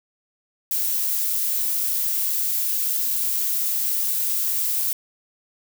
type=noise; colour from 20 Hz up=violet; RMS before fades=-23 dBFS; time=0.71-4.93 s; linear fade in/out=2 ms; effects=none